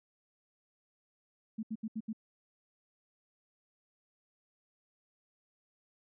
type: tone bursts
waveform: sine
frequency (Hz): 220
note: A3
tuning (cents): 0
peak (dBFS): -34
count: 5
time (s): 1.58-2.131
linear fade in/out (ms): 10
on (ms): 51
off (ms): 74
effects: none